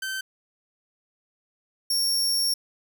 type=tone pair in turn; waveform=sawtooth; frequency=1545 / 5506 Hz; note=G6 / F8; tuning=-26 / -25 cents; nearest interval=octave + minor seventh; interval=2201 cents; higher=second; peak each=-25 / -19 dBFS; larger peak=second; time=0.02-0.21 / 1.9-2.54 s; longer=second; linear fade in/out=5 ms; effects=none